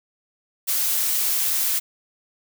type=noise; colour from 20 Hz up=blue; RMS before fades=-22 dBFS; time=0.67-1.8 s; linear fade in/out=20 ms; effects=none